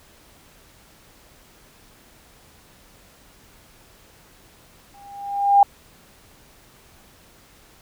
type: tone with exponential growth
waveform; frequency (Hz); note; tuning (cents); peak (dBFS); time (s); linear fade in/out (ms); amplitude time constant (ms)
sine; 803; G5; +41; -7; 4.94-5.63; 2; 150
effects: pink hiss -52 dBFS RMS until 7.81 s